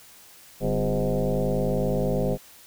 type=tone with frequency modulation; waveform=sine; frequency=188.5 Hz; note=F#3; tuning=32 cents sharp; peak=-21 dBFS; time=0.6-2.38 s; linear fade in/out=50 ms; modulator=109 Hz; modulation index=4; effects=white hiss -50 dBFS RMS until 2.66 s